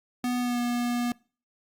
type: tone with pitch glide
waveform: square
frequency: 246.7 to 241.5 Hz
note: B3 to B3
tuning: -2 to -39 cents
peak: -26 dBFS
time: 0.24-1.12 s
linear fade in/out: 2 ms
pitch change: -37 cents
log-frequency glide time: 0.39-0.59 s
effects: noise-tail reverb RT60 0.4 s tail -24 dB re dry + Opus 48 kbps